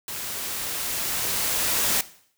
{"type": "noise with level ramp", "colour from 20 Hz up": "white", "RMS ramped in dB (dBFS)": [-33, -22], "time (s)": [0.08, 2.01], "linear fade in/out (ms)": 2, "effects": ["noise-tail reverb RT60 0.6 s tail -17 dB re dry"]}